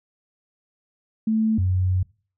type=tone pair in turn; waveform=sine; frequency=220 / 92.3 Hz; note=A3 / F#2; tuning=0 / -4 cents; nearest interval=octave + minor third; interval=1504 cents; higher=first; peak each=-18 dBFS; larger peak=neither; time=1.27-1.58 / 1.58-2.03 s; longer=second; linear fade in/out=5 ms; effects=noise-tail reverb RT60 0.4 s tail -23 dB re dry